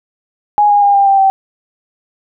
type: tone with pitch steps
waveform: sine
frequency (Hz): 830.6 / 819.2 / 807.9 / 796.8 / 785.8 / 775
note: G#5 / G#5 / G#5 / G5 / G5 / G5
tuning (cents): 0 / -24 / -48 / +28 / +4 / -20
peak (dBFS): -6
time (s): 0.58-1.3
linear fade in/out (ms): 0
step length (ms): 120
effects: none